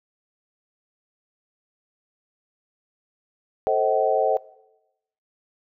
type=chord; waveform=sine; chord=A diminished seventh; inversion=none; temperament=just; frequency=440 / 528 / 633.6 / 760.3 Hz; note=A4 / C5 / Eb5 / Gb5; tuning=0 / +16 / +31 / +47 cents; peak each=-24 dBFS; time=3.67-4.37 s; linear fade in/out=0 ms; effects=noise-tail reverb RT60 0.9 s tail -20 dB re dry